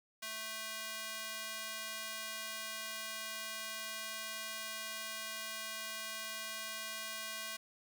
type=tone with high-pass filter; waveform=square; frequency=219.9 Hz; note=A3; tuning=1 cent flat; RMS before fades=-43 dBFS; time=0.22-7.57 s; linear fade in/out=10 ms; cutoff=1600 Hz; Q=0.57; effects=none